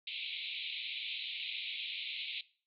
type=band-pass noise; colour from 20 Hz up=white; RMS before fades=-41 dBFS; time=0.07-2.41 s; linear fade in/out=2 ms; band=2200 to 4000 Hz; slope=96 dB/octave; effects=noise-tail reverb RT60 0.4 s tail -19 dB re dry